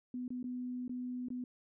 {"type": "tone with dropouts", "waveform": "sine", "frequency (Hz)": 249.2, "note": "B3", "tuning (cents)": 16, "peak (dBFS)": -37, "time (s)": [0.14, 1.44], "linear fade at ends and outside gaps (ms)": 2, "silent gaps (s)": [[0.28, 0.304], [0.429, 0.441], [0.88, 0.894], [1.285, 1.303]], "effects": []}